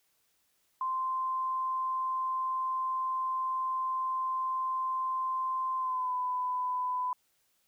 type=tone with pitch glide; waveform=sine; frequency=1041 to 1001.5 Hz; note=C6 to B5; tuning=-9 to +24 cents; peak=-29 dBFS; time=0.81-7.13 s; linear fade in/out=2 ms; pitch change=-67 cents; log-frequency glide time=5.78-6.14 s; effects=white hiss -73 dBFS RMS until 7.67 s